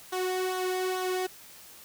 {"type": "tone with flanger", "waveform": "sawtooth", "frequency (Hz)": 370, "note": "F#4", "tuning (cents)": 0, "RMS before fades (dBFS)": -30, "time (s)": [0.12, 1.27], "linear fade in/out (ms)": 10, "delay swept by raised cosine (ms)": [0.4, 2], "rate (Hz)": 2.3, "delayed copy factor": -0.6, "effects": ["white hiss -50 dBFS RMS until 1.84 s"]}